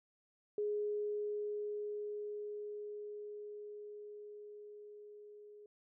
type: tone with level ramp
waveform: sine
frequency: 416.9 Hz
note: G#4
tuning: 7 cents sharp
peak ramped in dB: -33 to -53 dBFS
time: 0.58-5.66 s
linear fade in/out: 2 ms
effects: none